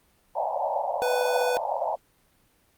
white band-pass noise, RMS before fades -28 dBFS, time 0.35-1.96 s, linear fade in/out 10 ms, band 540 to 930 Hz, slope 96 dB/octave
square tone, 496.5 Hz, B4, 9 cents sharp, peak -25 dBFS, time 1.02-1.57 s, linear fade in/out 0 ms
effects pink hiss -64 dBFS RMS until 2.77 s + Opus 32 kbps

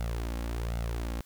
sawtooth tone with flanger, 57.6 Hz, A#1, 20 cents flat, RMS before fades -33 dBFS, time 0-1.21 s, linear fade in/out 0 ms, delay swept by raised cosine 1.4 to 3.7 ms, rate 1.3 Hz, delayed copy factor +0.65, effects white hiss -61 dBFS RMS until 1.25 s

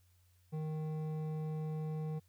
sine tone with hard clipping, 155.56 Hz, D#3, in tune, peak -38 dBFS, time 0.52-2.2 s, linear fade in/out 20 ms, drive 10 dB, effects added 90 Hz sine -66 dBFS peak until 2.28 s + white hiss -75 dBFS RMS until 2.28 s

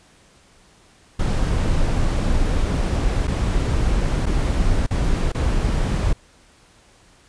brown noise with dropouts, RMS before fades -19 dBFS, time 1.19-6.13 s, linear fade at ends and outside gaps 5 ms, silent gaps 3.272-3.278 / 4.258-4.265 / 4.865-4.907 / 5.32-5.346 s, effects pink hiss -53 dBFS RMS until 7.28 s + resampled to 22050 Hz

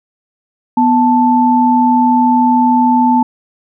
sine tone pair together, 246.6 / 880 Hz, B3 / A5, -2 / 0 cents, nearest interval octave + minor seventh, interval 2202 cents, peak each -10 dBFS, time 0.77-3.23 s, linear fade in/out 5 ms, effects none

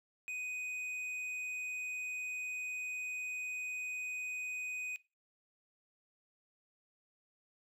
triangle tone with tanh clipping, 2496 Hz, D#7, 5 cents sharp, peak -40 dBFS, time 0.28-4.96 s, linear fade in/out 0 ms, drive 11 dB, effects noise-tail reverb RT60 0.3 s tail -20 dB re dry

